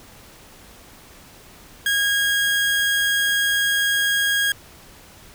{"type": "tone", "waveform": "30% pulse", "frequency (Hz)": 1636, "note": "G#6", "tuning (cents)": -26, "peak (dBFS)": -15, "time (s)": [1.86, 4.52], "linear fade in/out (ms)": 2, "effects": ["pink hiss -46 dBFS RMS until 5.34 s"]}